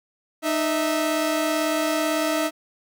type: tone pair together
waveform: sawtooth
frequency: 307 / 652 Hz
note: D#4 / E5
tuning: -23 / -19 cents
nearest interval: octave + minor second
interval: 1304 cents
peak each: -20 dBFS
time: 0.42-2.51 s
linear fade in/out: 50 ms
effects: none